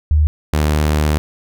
sine / sawtooth tone pair in turn, 76 / 75.71 Hz, D#2 / D#2, -40 / -47 cents, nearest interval unison, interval 7 cents, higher first, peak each -9 dBFS, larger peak neither, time 0.11-0.27 / 0.53-1.18 s, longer second, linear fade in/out 0 ms, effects none

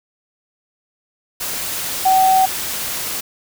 sine tone in noise, 759 Hz, F#5, 44 cents sharp, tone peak -10 dBFS, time 2.05-2.46 s, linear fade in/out 10 ms, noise white, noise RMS -24 dBFS, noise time 1.4-3.21 s, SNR +11 dB, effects none

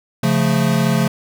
square chord, Db augmented, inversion none, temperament equal, 138.59 / 174.61 / 220 Hz, Db3 / F3 / A3, 0 / 0 / 0 cents, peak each -19 dBFS, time 0.23-1.08 s, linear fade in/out 5 ms, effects none

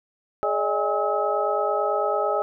sine tone cluster, 418.7 / 580 / 629 / 817 / 1286 Hz, G#4 / D5 / D#5 / G#5 / E6, +14 / -22 / +19 / -29 / -43 cents, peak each -27 dBFS, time 0.43-2.42 s, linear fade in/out 0 ms, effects none

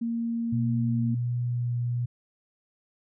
sine tone, 231.8 Hz, A#3, 10 cents flat, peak -26 dBFS, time 0.01-1.15 s, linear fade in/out 10 ms
sine tone with vibrato, 121.1 Hz, B2, 34 cents flat, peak -25 dBFS, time 0.52-2.06 s, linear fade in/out 10 ms, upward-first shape triangle, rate 1.4 Hz, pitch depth 9 cents each way
effects none

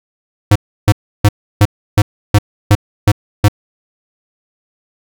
square tone bursts, 103.3 Hz, G#2, 9 cents flat, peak -5 dBFS, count 9, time 0.51-3.484 s, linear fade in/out 5 ms, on 46 ms, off 320 ms, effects none

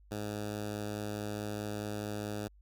10% pulse tone with notch filter, 104.7 Hz, G#2, 15 cents sharp, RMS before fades -38 dBFS, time 0.11-2.48 s, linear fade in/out 5 ms, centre 2100 Hz, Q 1.7, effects added 50 Hz sine -57 dBFS peak until 2.61 s

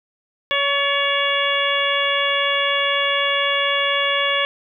harmonic tone with a mistuned harmonic, 562 Hz, C#5, 24 cents sharp, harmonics 1 / 2 / 3 / 4 / 5 / 6, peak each -24 / -24 / -24 / -24 / -24 / -24 dBFS, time 0.51-4.45 s, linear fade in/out 0 ms, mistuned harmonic 3, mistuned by +32 cents, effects none

